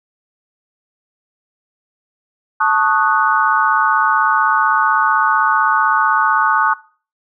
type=chord; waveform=sine; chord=D# half-diminished seventh; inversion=second; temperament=equal; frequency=880 / 1108.7 / 1244.5 / 1480 Hz; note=A5 / C#6 / D#6 / F#6; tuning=0 / 0 / 0 / 0 cents; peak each=-17 dBFS; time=2.6-6.74 s; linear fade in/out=10 ms; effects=noise-tail reverb RT60 0.4 s tail -20 dB re dry